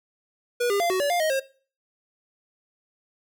square tone with pitch steps, 484 / 402.4 / 690 / 373.4 / 573 / 702 / 627 / 537 Hz, B4 / G4 / F5 / F#4 / D5 / F5 / D#5 / C5, -35 / +45 / -21 / +16 / -43 / +9 / +13 / +45 cents, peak -22 dBFS, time 0.6-1.4 s, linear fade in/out 10 ms, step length 100 ms, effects noise-tail reverb RT60 0.4 s tail -19 dB re dry

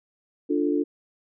sine chord, D minor, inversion none, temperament equal, 293.7 / 349.2 / 440 Hz, D4 / F4 / A4, 0 / 0 / 0 cents, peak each -23 / -26 / -28 dBFS, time 0.49-0.84 s, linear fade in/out 20 ms, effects none

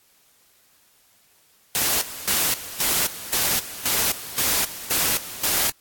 white noise with tremolo, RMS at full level -21 dBFS, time 1.75-5.7 s, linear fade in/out 0 ms, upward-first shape square, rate 1.9 Hz, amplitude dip 80%, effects white hiss -59 dBFS RMS until 5.8 s + AAC 64 kbps

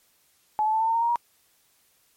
sine tone with pitch steps, 855 / 867.9 / 881.1 / 894.4 / 907.9 / 921.7 / 935.6 / 949.8 Hz, A5 / A5 / A5 / A5 / A#5 / A#5 / A#5 / A#5, -50 / -24 / +2 / +28 / -46 / -20 / +6 / +32 cents, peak -20 dBFS, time 0.59-1.158 s, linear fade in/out 0 ms, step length 71 ms, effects white hiss -64 dBFS RMS until 2.16 s + MP3 64 kbps

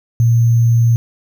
sine tone with sample-and-hold, 116.54 Hz, A#2, in tune, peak -8 dBFS, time 0.2-0.96 s, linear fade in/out 0 ms, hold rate 6300 Hz, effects none

